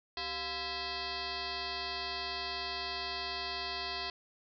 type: tone with frequency modulation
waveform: sine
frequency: 2605 Hz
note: E7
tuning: 21 cents flat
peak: -35 dBFS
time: 0.17-4.1 s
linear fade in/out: 2 ms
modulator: 317 Hz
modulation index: 7
effects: none